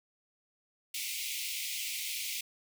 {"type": "high-pass noise", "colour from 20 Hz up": "pink", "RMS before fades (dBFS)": -37, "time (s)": [0.94, 2.41], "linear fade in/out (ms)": 5, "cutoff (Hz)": 2100, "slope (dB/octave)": 96, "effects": []}